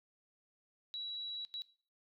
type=tone bursts at uneven times; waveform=sine; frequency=3905 Hz; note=B7; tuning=20 cents flat; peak=-39 dBFS; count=2; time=0.94-1.45 / 1.54-1.62 s; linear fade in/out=0 ms; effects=noise-tail reverb RT60 0.4 s tail -17 dB re dry